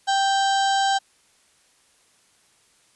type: harmonic tone with a mistuned harmonic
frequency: 784 Hz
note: G5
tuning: in tune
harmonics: 1 / 2 / 4 / 5 / 6 / 7 / 8 / 9 / 10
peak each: -19 / -27 / -29 / -32 / -36 / -37 / -39 / -40 / -36 dBFS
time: 0.07-0.99 s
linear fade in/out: 20 ms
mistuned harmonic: 8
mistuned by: +53 cents
effects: white hiss -60 dBFS RMS until 2.95 s + resampled to 24000 Hz